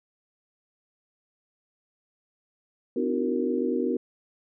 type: tone cluster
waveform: sine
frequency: 253.5 / 298.6 / 326 / 375.8 / 465.5 Hz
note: B3 / D4 / E4 / F#4 / A#4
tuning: +45 / +29 / -19 / +27 / -2 cents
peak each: -28 / -33 / -32 / -29 / -30 dBFS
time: 2.96-3.97 s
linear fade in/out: 5 ms
effects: none